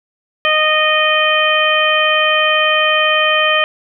harmonic tone, 618 Hz, D#5, 12 cents flat, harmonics 1 / 2 / 3 / 4 / 5, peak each -17 / -17 / -17 / -17 / -17 dBFS, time 0.45-3.64 s, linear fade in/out 0 ms, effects none

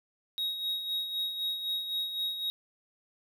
triangle tone with tremolo, 3782 Hz, A#7, 24 cents sharp, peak -27 dBFS, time 0.38-2.5 s, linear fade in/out 0 ms, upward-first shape sine, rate 3.9 Hz, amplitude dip 55%, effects none

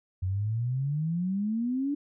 sine exponential sweep, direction up, 90.2 to 293.7 Hz, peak -26 dBFS, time 0.22-1.95 s, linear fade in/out 10 ms, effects none

